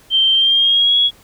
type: tone with pitch glide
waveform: sine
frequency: 3136 to 3342 Hz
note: G7 to G#7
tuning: 0 to +10 cents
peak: -10 dBFS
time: 0.1-1.11 s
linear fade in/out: 50 ms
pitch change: +110 cents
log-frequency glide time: 0.34-0.97 s
effects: pink hiss -48 dBFS RMS until 1.23 s